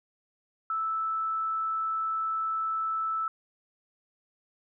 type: tone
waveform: sine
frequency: 1315 Hz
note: E6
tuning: 5 cents flat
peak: -27 dBFS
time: 0.7-3.28 s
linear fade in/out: 2 ms
effects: none